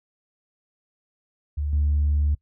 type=tone with level steps; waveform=sine; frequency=73.42 Hz; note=D2; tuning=in tune; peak=-23 / -17 dBFS; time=1.57-2.35 s; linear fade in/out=10 ms; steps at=1.73 s; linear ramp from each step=2 ms; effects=noise-tail reverb RT60 0.1 s tail -22 dB re dry + tanh soft clip ceiling -15 dBFS